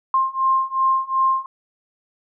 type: beating tone pair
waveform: sine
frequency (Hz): 1057 / 1059.7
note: C6 / C6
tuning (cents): +17 / +22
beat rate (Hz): 2.7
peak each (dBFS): -20 / -19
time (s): 0.14-1.46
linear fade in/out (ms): 2
effects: none